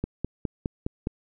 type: click train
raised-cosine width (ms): 3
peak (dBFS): -14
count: 6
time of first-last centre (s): 0.04-1.071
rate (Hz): 4.85
effects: none